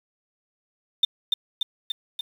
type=tone with echo; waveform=sine; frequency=3600 Hz; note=A7; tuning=39 cents sharp; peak=-14 dBFS; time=1.03-1.05 s; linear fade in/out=5 ms; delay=290 ms; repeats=4; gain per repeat=-3 dB; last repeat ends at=2.21 s; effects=7-bit